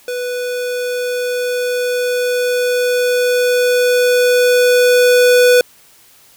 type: tone with level ramp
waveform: square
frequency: 493.9 Hz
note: B4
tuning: in tune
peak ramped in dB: -20 to -7 dBFS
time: 0.08-5.61 s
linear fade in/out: 2 ms
effects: white hiss -47 dBFS RMS until 6.36 s